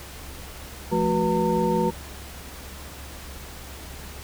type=tone cluster; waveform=sine; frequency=172.2 / 217.6 / 370.2 / 486.7 / 910 Hz; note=F3 / A3 / F#4 / B4 / A#5; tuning=-24 / -19 / +1 / -25 / -42 cents; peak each=-26 dBFS; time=0.91-1.91 s; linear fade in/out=20 ms; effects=added 69 Hz sine -41 dBFS peak until 4.23 s + pink hiss -41 dBFS RMS until 4.23 s